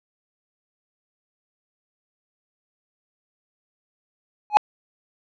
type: tone with exponential growth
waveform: triangle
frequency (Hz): 840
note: G#5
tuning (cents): +19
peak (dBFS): -3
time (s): 4.5-4.57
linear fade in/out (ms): 0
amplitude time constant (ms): 15
effects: low-pass 4000 Hz 12 dB/octave